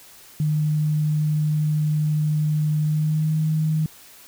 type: tone with pitch glide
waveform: sine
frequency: 152.1 to 156.29 Hz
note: D#3 to D#3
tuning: -39 to +8 cents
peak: -18 dBFS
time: 0.4-3.86 s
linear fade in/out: 2 ms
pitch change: +47 cents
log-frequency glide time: 2.84-3.35 s
effects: white hiss -47 dBFS RMS until 4.27 s